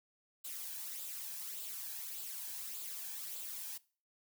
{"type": "noise with flanger", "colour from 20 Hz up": "blue", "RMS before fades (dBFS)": -44, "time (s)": [0.44, 3.78], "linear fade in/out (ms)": 10, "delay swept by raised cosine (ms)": [0.25, 1.25], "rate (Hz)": 1.7, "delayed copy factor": 0.5, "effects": ["noise-tail reverb RT60 0.4 s tail -21 dB re dry"]}